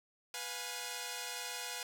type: chord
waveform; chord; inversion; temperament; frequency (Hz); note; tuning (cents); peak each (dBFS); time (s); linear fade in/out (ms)
5% pulse; F diminished; second; equal with one note detuned; 493.9 / 710.3 / 830.6; Cb5 / F5 / Ab5; 0 / +29 / 0; -33 / -33 / -32; 0.34-1.83; 2
effects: none